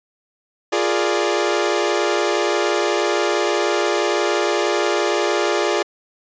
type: chord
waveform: sawtooth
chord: Bb dominant seventh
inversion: second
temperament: equal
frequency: 349.2 / 415.3 / 466.2 / 587.3 Hz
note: F4 / Ab4 / Bb4 / D5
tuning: 0 / 0 / 0 / 0 cents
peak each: -18 / -17 / -23 / -19 dBFS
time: 0.72-5.83 s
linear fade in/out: 10 ms
effects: resampled to 16000 Hz